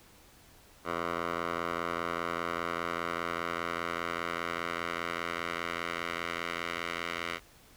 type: tone with band-pass filter sweep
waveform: 10% pulse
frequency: 85 Hz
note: F2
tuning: 46 cents flat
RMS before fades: -35 dBFS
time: 0.84-7.4 s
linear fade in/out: 50 ms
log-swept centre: 1100 to 2100 Hz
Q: 1.3
effects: pink hiss -58 dBFS RMS until 7.76 s